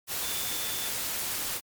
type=tone in noise; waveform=sine; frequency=3520 Hz; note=A7; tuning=in tune; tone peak=-39 dBFS; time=0.2-0.93 s; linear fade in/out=50 ms; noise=white; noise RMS=-32 dBFS; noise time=0.07-1.61 s; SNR=-10 dB; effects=MP3 96 kbps